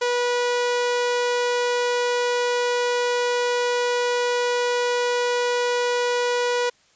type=tone; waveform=sawtooth; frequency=487.2 Hz; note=B4; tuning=24 cents flat; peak=-16 dBFS; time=0.01-6.7 s; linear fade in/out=10 ms; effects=white hiss -59 dBFS RMS until 6.95 s + resampled to 16000 Hz